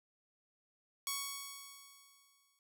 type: tone with exponential decay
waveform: 5% pulse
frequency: 1114 Hz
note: C#6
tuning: 8 cents sharp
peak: -23 dBFS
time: 1.07-2.59 s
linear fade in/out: 1 ms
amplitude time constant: 330 ms
effects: none